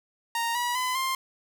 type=tone with pitch steps; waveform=sawtooth; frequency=929 / 969 / 1010.7 / 1054.3 Hz; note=A#5 / B5 / B5 / C6; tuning=-6 / -33 / +40 / +13 cents; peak=-22 dBFS; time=0.35-1.15 s; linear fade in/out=2 ms; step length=200 ms; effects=8-bit